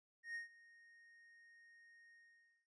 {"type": "tone with ADSR envelope", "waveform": "triangle", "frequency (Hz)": 1858, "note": "A#6", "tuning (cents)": -6, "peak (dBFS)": -40, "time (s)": [0.23, 2.67], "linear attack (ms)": 120, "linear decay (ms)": 130, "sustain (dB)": -21, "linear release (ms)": 550, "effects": ["resampled to 22050 Hz"]}